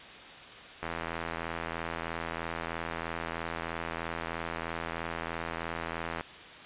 click train, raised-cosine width 0.5 ms, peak -19 dBFS, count 448, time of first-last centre 0.83-6.209 s, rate 83.1 Hz, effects white hiss -47 dBFS RMS until 6.65 s + resampled to 8000 Hz

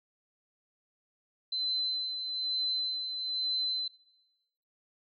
sine tone with tremolo, 4053 Hz, B7, 44 cents sharp, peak -28 dBFS, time 1.52-3.88 s, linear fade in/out 5 ms, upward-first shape sine, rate 1.1 Hz, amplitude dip 50%, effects noise-tail reverb RT60 1.0 s tail -20 dB re dry

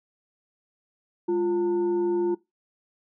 sine tone with frequency modulation, 349.2 Hz, F4, in tune, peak -21 dBFS, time 1.28-2.35 s, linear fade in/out 10 ms, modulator 554 Hz, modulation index 0.39, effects noise-tail reverb RT60 0.2 s tail -20 dB re dry

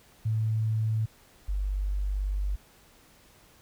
sine tone pair in turn, 110 / 49 Hz, A2 / G1, 0 / 0 cents, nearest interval octave + major second, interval 1400 cents, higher first, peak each -24 / -26 dBFS, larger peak first, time 0.25-1.06 / 1.48-2.56 s, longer second, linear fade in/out 10 ms, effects pink hiss -58 dBFS RMS until 3.61 s

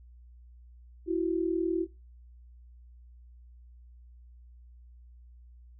sine tone pair together, 332.4 / 372.3 Hz, E4 / F#4, +15 / +11 cents, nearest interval major second, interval 196 cents, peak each -28 / -30 dBFS, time 1.06-1.87 s, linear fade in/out 50 ms, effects noise-tail reverb RT60 0.3 s tail -26 dB re dry + added 60 Hz sine -50 dBFS peak until 5.79 s

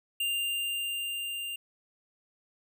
square tone with level ramp, 2794 Hz, F7, in tune, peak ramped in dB -28 to -35 dBFS, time 0.2-1.56 s, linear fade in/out 5 ms, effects none

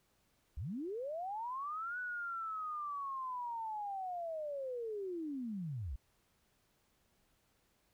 sine linear two-way sweep, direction up then down, 53.2 to 1491 to 53.2 Hz, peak -38 dBFS, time 0.57-5.96 s, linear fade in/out 5 ms, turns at 1.99 s, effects pink hiss -75 dBFS RMS until 7.93 s

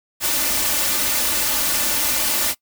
white noise with comb filter, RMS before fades -20 dBFS, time 0.2-2.55 s, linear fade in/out 50 ms, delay 3.4 ms, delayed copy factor +0.65, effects noise-tail reverb RT60 0.1 s tail -22 dB re dry

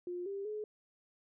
sine tone with pitch steps, 354.8 / 396.4 / 424.7 Hz, F4 / G4 / G#4, +27 / +19 / +39 cents, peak -37 dBFS, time 0.07-0.64 s, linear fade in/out 2 ms, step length 190 ms, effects none

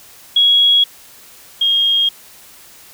sine tone pair in turn, 3322 / 3248 Hz, G#7 / G#7, 0 / -39 cents, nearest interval unison, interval 39 cents, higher first, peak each -8 / -11 dBFS, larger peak first, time 0.36-0.84 / 1.61-2.09 s, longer neither, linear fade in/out 5 ms, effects white hiss -42 dBFS RMS until 2.93 s

